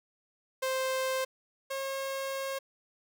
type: tone pair in turn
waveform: sawtooth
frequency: 523.3 / 540.8 Hz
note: C5 / C#5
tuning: 0 / -43 cents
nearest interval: minor second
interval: 57 cents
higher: second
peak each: -25 / -29 dBFS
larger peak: first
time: 0.62-1.25 / 1.7-2.59 s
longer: second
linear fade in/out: 10 ms
effects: none